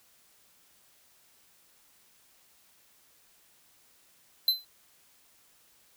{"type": "tone with exponential decay", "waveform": "square", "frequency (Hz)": 4053, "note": "B7", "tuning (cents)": 44, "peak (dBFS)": -18, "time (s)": [4.48, 4.65], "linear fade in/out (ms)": 2, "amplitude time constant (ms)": 36, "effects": ["white hiss -63 dBFS RMS until 5.96 s"]}